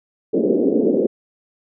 white band-pass noise, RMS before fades -17 dBFS, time 0.33-1.07 s, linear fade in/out 10 ms, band 200 to 490 Hz, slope 48 dB/octave, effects none

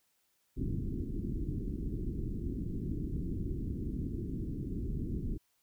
pink low-pass noise, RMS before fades -36 dBFS, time 0.56-5.38 s, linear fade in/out 20 ms, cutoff 360 Hz, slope 48 dB/octave, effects white hiss -75 dBFS RMS until 5.62 s

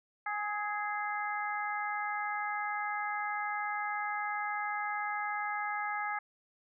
harmonic tone with a mistuned harmonic, 415.3 Hz, G#4, in tune, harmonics 2 / 3 / 4 / 5, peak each -36 / -38 / -39 / -40 dBFS, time 0.26-6.19 s, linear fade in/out 5 ms, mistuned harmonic 3, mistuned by +25 cents, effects none

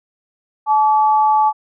sine tone pair together, 861 / 1149.3 Hz, A5 / D6, -38 / -38 cents, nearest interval perfect fourth, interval 500 cents, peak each -11 / -19 dBFS, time 0.66-1.53 s, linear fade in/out 50 ms, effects none

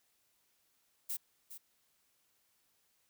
violet noise with echo, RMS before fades -38 dBFS, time 1.09-1.17 s, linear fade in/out 10 ms, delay 410 ms, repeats 1, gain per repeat -11 dB, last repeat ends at 1.58 s, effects white hiss -75 dBFS RMS until 3.09 s

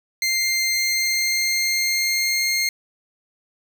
20% pulse tone with pitch glide, 2099 to 2123 Hz, C7 to C7, +5 to +25 cents, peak -14 dBFS, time 0.22-2.69 s, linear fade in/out 2 ms, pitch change +20 cents, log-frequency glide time 0.77-2.46 s, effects none

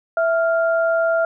sine tone pair together, 660 / 1394.5 Hz, E5 / F6, +2 / -3 cents, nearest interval octave + minor second, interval 1295 cents, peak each -16 / -22 dBFS, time 0.17-1.25 s, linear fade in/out 2 ms, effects none

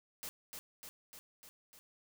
white noise with echo, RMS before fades -44 dBFS, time 0.23-0.29 s, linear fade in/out 0 ms, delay 300 ms, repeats 5, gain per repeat -3 dB, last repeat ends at 1.79 s, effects none

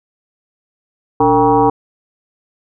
sine tone with frequency modulation, 622.3 Hz, D#5, in tune, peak -8 dBFS, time 1.2-1.7 s, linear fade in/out 5 ms, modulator 167 Hz, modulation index 2.4, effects none

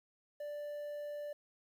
triangle tone with quantisation, 587.3 Hz, D5, in tune, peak -38 dBFS, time 0.4-1.33 s, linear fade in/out 5 ms, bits 11, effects none

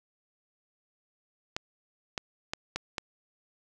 clicks, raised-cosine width 0.2 ms, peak -14 dBFS, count 5, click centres 1.565 / 2.178 / 2.535 / 2.76 / 2.982 s, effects none

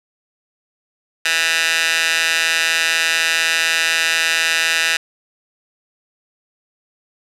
15% pulse tone with high-pass filter, 164.1 Hz, E3, 8 cents flat, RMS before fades -17 dBFS, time 1.25-4.97 s, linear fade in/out 5 ms, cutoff 2100 Hz, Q 1.8, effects low-pass 10000 Hz 12 dB/octave

